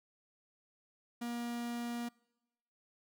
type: tone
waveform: 45% pulse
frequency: 237.8 Hz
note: A#3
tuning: 35 cents sharp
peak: -37 dBFS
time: 1.21-2.09 s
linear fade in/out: 10 ms
effects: noise-tail reverb RT60 1.0 s tail -26 dB re dry